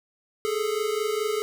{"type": "tone pair together", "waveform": "square", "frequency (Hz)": [415.3, 440], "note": ["G#4", "A4"], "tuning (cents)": [0, 0], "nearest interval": "minor second", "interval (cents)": 100, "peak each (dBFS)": -28, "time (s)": [0.45, 1.42], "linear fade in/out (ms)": 0, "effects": []}